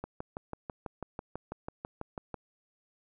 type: click train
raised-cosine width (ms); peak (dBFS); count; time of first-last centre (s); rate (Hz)
1; -23; 15; 0.04-2.343; 6.08
effects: none